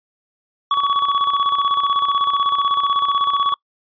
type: tone with tremolo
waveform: square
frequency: 1128 Hz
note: C#6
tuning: 30 cents sharp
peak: -14 dBFS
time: 0.71-3.54 s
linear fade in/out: 2 ms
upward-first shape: square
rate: 16 Hz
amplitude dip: 50%
effects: noise-tail reverb RT60 0.1 s tail -26 dB re dry + resampled to 11025 Hz